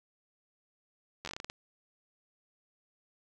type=slowing click train; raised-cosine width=0.2 ms; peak=-22 dBFS; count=10; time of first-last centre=1.25-1.499 s; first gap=11 ms; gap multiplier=1.22; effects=none